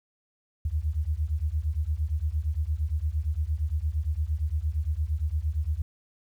sine beating tone pair, 72.3 / 81 Hz, D2 / E2, -27 / -30 cents, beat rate 8.7 Hz, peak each -28 dBFS, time 0.65-5.82 s, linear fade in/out 5 ms, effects 10-bit

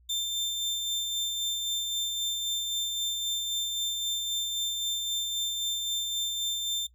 30% pulse tone with tremolo, 3580 Hz, A7, 29 cents sharp, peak -25 dBFS, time 0.09-6.87 s, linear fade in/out 10 ms, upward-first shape sine, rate 3.8 Hz, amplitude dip 30%, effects noise-tail reverb RT60 0.1 s tail -19 dB re dry + added 60 Hz sine -57 dBFS peak until 6.94 s

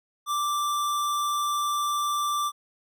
square tone with vibrato, 1174.7 Hz, D6, in tune, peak -25 dBFS, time 0.26-2.52 s, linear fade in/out 50 ms, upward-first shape sine, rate 20 Hz, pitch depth 8 cents each way, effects none

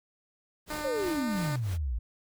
pink noise with tremolo, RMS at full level -40 dBFS, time 0.66-1.78 s, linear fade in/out 50 ms, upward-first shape triangle, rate 2.9 Hz, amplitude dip 90%
10% pulse tone with vibrato, 301.2 Hz, D4, 44 cents sharp, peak -26 dBFS, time 0.7-1.56 s, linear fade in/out 2 ms, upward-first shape triangle, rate 5.6 Hz, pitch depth 12 cents each way
sine exponential sweep, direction down, 574 to 52.8 Hz, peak -28 dBFS, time 0.84-1.99 s, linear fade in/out 10 ms
effects none

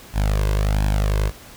sawtooth tone with flanger, 51.1 Hz, G#1, 27 cents flat, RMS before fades -19 dBFS, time 0.13-1.32 s, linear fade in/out 50 ms, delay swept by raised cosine 1.2 to 1.94 ms, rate 1.4 Hz, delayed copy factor +0.8, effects pink hiss -43 dBFS RMS until 1.56 s

